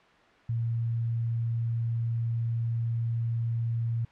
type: tone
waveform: sine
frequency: 115.8 Hz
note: A#2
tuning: 11 cents flat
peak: -26 dBFS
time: 0.49-4.05 s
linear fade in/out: 5 ms
effects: white hiss -57 dBFS RMS until 4.11 s + low-pass 2000 Hz 12 dB/octave